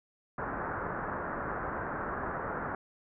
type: low-pass noise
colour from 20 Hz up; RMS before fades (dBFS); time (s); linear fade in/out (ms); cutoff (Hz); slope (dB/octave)
white; -36; 0.38-2.75; 2; 1600; 48
effects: none